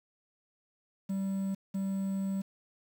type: tone bursts at uneven times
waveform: triangle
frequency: 193.9 Hz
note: G3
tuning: 19 cents flat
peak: -28 dBFS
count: 2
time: 1.09-1.55 / 1.74-2.42 s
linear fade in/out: 10 ms
effects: 9-bit